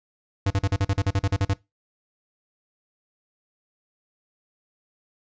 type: tone bursts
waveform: square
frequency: 98 Hz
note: G2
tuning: in tune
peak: -20 dBFS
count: 13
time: 0.46-1.536 s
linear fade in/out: 5 ms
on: 44 ms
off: 42 ms
effects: noise-tail reverb RT60 0.2 s tail -20 dB re dry + resampled to 16000 Hz